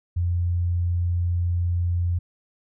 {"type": "tone", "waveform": "sine", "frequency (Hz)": 87.31, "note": "F2", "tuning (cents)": 0, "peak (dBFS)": -20, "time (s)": [0.16, 2.19], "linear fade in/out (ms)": 10, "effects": []}